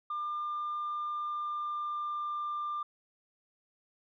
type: tone with pitch glide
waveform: sine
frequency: 1199 to 1192.1 Hz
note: D6 to D6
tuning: +36 to +26 cents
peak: -31 dBFS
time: 0.1-2.83 s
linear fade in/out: 5 ms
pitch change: -10 cents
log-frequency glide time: 1.04-2.54 s
effects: tanh soft clip ceiling -30 dBFS